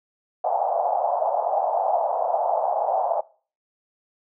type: band-pass noise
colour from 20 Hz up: white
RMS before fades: -23 dBFS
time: 0.44-3.21 s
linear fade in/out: 5 ms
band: 620 to 810 Hz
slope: 48 dB/octave
effects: noise-tail reverb RT60 0.4 s tail -21 dB re dry